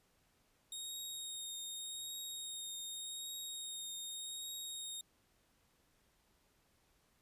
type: tone with vibrato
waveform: 20% pulse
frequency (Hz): 3729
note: A#7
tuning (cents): 0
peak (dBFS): -37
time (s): 0.72-5.01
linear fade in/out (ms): 2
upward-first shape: triangle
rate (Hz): 0.85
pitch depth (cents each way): 19
effects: pink hiss -74 dBFS RMS until 7.21 s + resampled to 32000 Hz